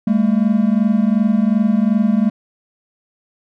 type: tone pair together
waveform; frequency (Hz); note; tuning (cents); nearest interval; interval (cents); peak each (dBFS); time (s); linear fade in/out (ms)
triangle; 202.5 / 225.2; G#3 / A3; -43 / +40; major second; 183; -13; 0.07-2.3; 5
effects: none